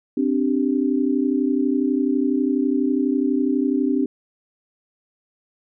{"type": "chord", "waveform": "sine", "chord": "C suspended second", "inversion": "none", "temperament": "equal", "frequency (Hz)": [261.6, 293.7, 392], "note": ["C4", "D4", "G4"], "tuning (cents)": [0, 0, 0], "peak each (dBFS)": [-20, -21, -26], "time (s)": [0.17, 4.06], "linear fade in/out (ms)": 5, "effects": []}